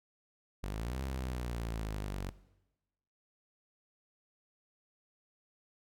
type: linear two-way sweep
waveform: sawtooth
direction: up then down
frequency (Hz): 46.25 to 67.5 to 46.25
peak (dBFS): -32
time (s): 0.63-2.3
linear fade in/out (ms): 10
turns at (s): 1.02
effects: noise-tail reverb RT60 1.0 s tail -18 dB re dry